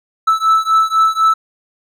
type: beating tone pair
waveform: triangle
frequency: 1311 / 1315 Hz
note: E6 / E6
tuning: -10 / -5 cents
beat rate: 4 Hz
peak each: -11 / -12 dBFS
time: 0.27-1.34 s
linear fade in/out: 10 ms
effects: none